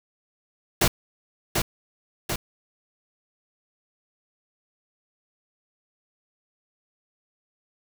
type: noise with echo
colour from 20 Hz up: pink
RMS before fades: -19 dBFS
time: 0.81-0.88 s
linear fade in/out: 5 ms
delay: 740 ms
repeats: 2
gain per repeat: -4 dB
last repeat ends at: 2.36 s
effects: none